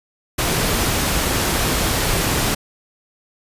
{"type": "noise", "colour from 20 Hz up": "pink", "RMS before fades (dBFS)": -19, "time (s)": [0.38, 2.55], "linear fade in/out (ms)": 10, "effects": ["resampled to 32000 Hz"]}